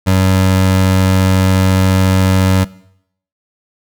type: tone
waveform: 25% pulse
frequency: 94.2 Hz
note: F#2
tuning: 32 cents sharp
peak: -5 dBFS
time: 0.06-2.65 s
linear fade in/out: 20 ms
effects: noise-tail reverb RT60 0.7 s tail -20 dB re dry